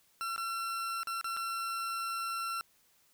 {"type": "tone with dropouts", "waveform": "40% pulse", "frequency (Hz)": 1355, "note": "E6", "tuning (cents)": 47, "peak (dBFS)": -33, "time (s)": [0.21, 2.61], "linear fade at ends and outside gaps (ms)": 0, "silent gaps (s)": [[0.362, 0.379], [1.032, 1.072], [1.212, 1.244], [1.366, 1.371]], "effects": ["white hiss -68 dBFS RMS until 3.13 s"]}